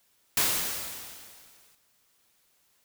white noise with exponential decay, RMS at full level -23 dBFS, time 0.37-1.75 s, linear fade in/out 2 ms, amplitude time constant 300 ms, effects white hiss -68 dBFS RMS until 2.84 s

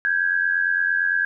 sine tone pair together, 1576 / 1664.8 Hz, G6 / G#6, +9 / +4 cents, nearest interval minor second, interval 95 cents, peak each -21 dBFS, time 0.05-1.25 s, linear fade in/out 0 ms, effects none

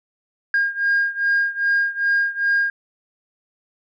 sine beating tone pair, 1617 / 1619.5 Hz, G#6 / G#6, -47 / -44 cents, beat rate 2.5 Hz, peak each -18 / -20 dBFS, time 0.54-2.7 s, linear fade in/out 2 ms, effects tanh soft clip ceiling -12 dBFS

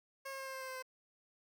15% pulse tone with pitch steps, 542 / 538.3 / 534.5 / 530.8 / 527.2 / 523.5 / 519.9 / 516.3 Hz, C#5 / C5 / C5 / C5 / C5 / C5 / C5 / C5, -39 / +49 / +37 / +25 / +13 / +1 / -11 / -23 cents, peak -36 dBFS, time 0.25-0.826 s, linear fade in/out 10 ms, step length 72 ms, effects none

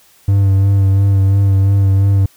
triangle tone with vibrato, 98 Hz, G2, in tune, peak -6 dBFS, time 0.28-2.26 s, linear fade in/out 5 ms, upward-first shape sine, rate 2.9 Hz, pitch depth 25 cents each way, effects white hiss -49 dBFS RMS until 2.36 s

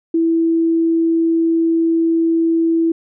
sine tone, 329.6 Hz, E4, in tune, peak -12 dBFS, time 0.14-2.92 s, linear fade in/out 5 ms, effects none

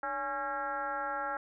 sine tone with frequency modulation, 1099 Hz, C#6, 15 cents flat, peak -32 dBFS, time 0.03-1.37 s, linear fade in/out 2 ms, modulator 266 Hz, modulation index 2, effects none

